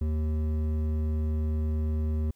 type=tone with hard clipping; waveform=sine; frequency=77.4 Hz; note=D#2; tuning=9 cents flat; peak=-27 dBFS; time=0.01-2.31 s; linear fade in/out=5 ms; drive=10 dB; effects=white hiss -71 dBFS RMS until 2.35 s

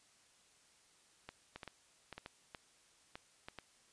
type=clicks; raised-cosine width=0.3 ms; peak=-30 dBFS; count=11; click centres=1.29 / 1.56 / 1.632 / 1.677 / 2.127 / 2.18 / 2.261 / 2.548 / 3.155 / 3.485 / 3.587 s; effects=white hiss -68 dBFS RMS until 3.92 s + resampled to 22050 Hz

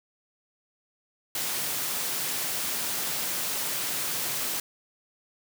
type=high-pass noise; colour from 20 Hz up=white; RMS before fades=-30 dBFS; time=1.35-4.6 s; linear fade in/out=2 ms; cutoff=100 Hz; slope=48 dB/octave; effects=none

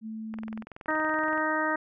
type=tone; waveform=sine; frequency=220 Hz; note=A3; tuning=in tune; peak=-34 dBFS; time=0.01-0.65 s; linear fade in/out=50 ms
type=click train; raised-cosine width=0.5 ms; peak=-27 dBFS; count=23; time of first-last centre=0.34-1.378 s; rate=21.2 Hz
type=harmonic tone; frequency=311.1 Hz; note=D#4; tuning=in tune; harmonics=1 / 2 / 3 / 4 / 5 / 6; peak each=-32 / -32 / -32 / -32 / -32 / -32 dBFS; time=0.88-1.76 s; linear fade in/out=5 ms
effects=none

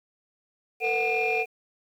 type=tone cluster; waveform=sine; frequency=450.4 / 493.9 / 738 / 2408 / 2638 Hz; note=A4 / B4 / F#5 / D7 / E7; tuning=+40 / 0 / -5 / +43 / +1 cents; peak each=-27 / -34 / -28 / -25 / -34 dBFS; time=0.8-1.46 s; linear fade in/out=50 ms; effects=tanh soft clip ceiling -17 dBFS + 9-bit

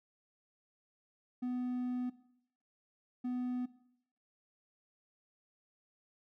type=tone bursts at uneven times; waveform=triangle; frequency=248.9 Hz; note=B3; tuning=14 cents sharp; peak=-32 dBFS; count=2; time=1.42-2.1 / 3.24-3.66 s; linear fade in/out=10 ms; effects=noise-tail reverb RT60 0.7 s tail -17 dB re dry

